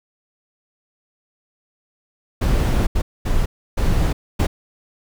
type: noise bursts at uneven times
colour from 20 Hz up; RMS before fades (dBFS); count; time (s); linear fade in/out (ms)
brown; -17; 5; 2.41-2.87 / 2.95-3.02 / 3.25-3.46 / 3.77-4.13 / 4.39-4.47; 10
effects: none